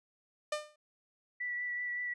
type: tone with exponential decay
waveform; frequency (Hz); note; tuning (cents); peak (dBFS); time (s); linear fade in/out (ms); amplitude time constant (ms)
sawtooth; 602; D5; +43; -26; 0.52-0.76; 5; 52
type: tone with vibrato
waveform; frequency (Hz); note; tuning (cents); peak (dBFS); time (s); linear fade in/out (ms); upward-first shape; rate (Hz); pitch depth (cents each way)
sine; 1959; B6; -15; -34; 1.4-2.14; 10; triangle; 5.3; 17
effects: resampled to 22050 Hz